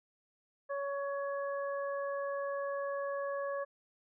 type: harmonic tone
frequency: 560 Hz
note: C#5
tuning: 18 cents sharp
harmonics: 1 / 2 / 3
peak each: -35 / -41 / -45 dBFS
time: 0.69-3.65 s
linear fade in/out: 20 ms
effects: none

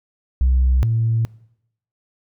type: tone pair in turn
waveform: sine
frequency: 63.8 / 113.68 Hz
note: C2 / A#2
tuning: -43 / -43 cents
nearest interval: minor seventh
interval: 1000 cents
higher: second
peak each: -11 / -15 dBFS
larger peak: first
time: 0.41-0.83 / 0.83-1.25 s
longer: neither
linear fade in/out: 0 ms
effects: noise-tail reverb RT60 0.8 s tail -23 dB re dry + tanh soft clip ceiling -10 dBFS

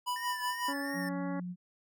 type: tone with tremolo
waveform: square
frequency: 987.8 Hz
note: B5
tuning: in tune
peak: -31 dBFS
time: 0.06-0.74 s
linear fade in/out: 20 ms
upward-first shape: sine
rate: 5.4 Hz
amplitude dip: 75%
type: tone with vibrato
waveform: square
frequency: 1800 Hz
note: A6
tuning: 39 cents sharp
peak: -39 dBFS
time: 0.16-1.09 s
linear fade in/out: 2 ms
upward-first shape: triangle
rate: 2.8 Hz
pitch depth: 72 cents each way
type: harmonic tone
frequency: 279.9 Hz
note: C#4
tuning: 17 cents sharp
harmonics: 1 / 2 / 3 / 4 / 5 / 6 / 7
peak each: -36 / -42 / -45 / -47 / -51 / -51 / -52 dBFS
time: 0.68-1.4 s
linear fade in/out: 5 ms
type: tone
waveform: sine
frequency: 178.8 Hz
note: F3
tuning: 41 cents sharp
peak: -36 dBFS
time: 0.93-1.56 s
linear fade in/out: 50 ms
effects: none

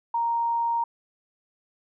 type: tone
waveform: sine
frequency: 932.3 Hz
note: A#5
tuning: in tune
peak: -22 dBFS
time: 0.14-0.84 s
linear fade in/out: 5 ms
effects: none

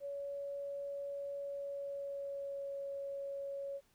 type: tone with pitch glide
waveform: sine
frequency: 563 to 556.2 Hz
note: C#5 to C#5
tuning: +27 to +6 cents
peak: -39 dBFS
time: 0-3.81 s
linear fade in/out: 50 ms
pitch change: -21 cents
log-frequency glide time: 1.45-2.76 s
effects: pink hiss -72 dBFS RMS until 3.94 s

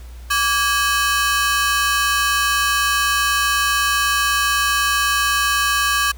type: ring-modulated tone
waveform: sawtooth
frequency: 1400 Hz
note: F6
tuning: 4 cents sharp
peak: -9 dBFS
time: 0.3-6.12 s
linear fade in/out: 10 ms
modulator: 244 Hz
effects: added 60 Hz sine -33 dBFS peak until 6.17 s + pink hiss -48 dBFS RMS until 6.17 s

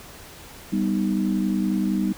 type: chord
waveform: sine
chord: G augmented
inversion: none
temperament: equal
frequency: 196 / 246.9 / 311.1 Hz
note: G3 / B3 / D#4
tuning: 0 / 0 / 0 cents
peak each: -22 / -27 / -26 dBFS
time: 0.72-2.13 s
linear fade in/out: 10 ms
effects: pink hiss -43 dBFS RMS until 2.17 s

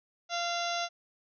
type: harmonic tone with a mistuned harmonic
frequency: 691 Hz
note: F5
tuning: 19 cents flat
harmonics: 1 / 2 / 3 / 4 / 5 / 6 / 7 / 8 / 9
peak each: -33 / -37 / -42 / -41 / -40 / -42 / -44 / -43 / -43 dBFS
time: 0.29-0.89 s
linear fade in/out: 50 ms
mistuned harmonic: 6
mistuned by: -67 cents
effects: none

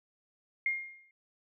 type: tone with exponential decay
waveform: sine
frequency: 2127 Hz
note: C7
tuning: 28 cents sharp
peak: -25 dBFS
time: 0.66-1.11 s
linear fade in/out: 2 ms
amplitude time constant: 97 ms
effects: none

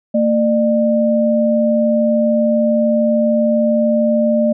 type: tone pair together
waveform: sine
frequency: 227 / 600 Hz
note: A#3 / D5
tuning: -46 / +37 cents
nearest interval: octave + perfect fourth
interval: 1683 cents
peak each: -14 dBFS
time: 0.14-4.53 s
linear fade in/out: 10 ms
effects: none

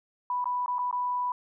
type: tone with dropouts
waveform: sine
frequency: 987.8 Hz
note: B5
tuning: in tune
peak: -26 dBFS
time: 0.3-1.32 s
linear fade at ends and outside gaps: 2 ms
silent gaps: 0.443-0.456 / 0.661-0.68 / 0.784-0.79 / 0.912-0.927 s
effects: none

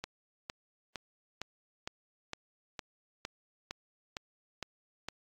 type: click train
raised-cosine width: 0.2 ms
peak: -20 dBFS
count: 12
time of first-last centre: 0.04-5.086 s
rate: 2.18 Hz
effects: AAC 48 kbps

